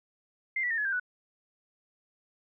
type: tone with pitch steps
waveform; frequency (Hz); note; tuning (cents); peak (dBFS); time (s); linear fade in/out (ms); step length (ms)
sine; 2093 / 1952.8 / 1822.1 / 1700 / 1586.2 / 1480; C7 / B6 / A#6 / G#6 / G6 / F#6; 0 / -20 / -40 / +40 / +20 / 0; -27; 0.56-0.998; 5; 73
effects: none